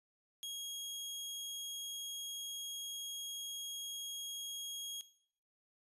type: tone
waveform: sawtooth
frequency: 3283 Hz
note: G#7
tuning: 21 cents flat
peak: -38 dBFS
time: 0.43-5.01 s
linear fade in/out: 0 ms
effects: noise-tail reverb RT60 0.6 s tail -17 dB re dry + resampled to 32000 Hz